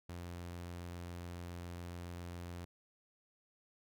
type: tone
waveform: sawtooth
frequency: 87.2 Hz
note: F2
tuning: 2 cents flat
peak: -40 dBFS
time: 0.09-2.65 s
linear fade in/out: 5 ms
effects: none